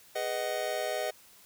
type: chord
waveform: square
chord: G# minor seventh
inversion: none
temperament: just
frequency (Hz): 415.3 / 498.4 / 623 / 747.5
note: G#4 / B4 / D#5 / F#5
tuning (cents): 0 / +16 / +2 / +17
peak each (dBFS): -40 / -38 / -34 / -38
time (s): 0.15-1.11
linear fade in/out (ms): 10
effects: white hiss -57 dBFS RMS until 1.45 s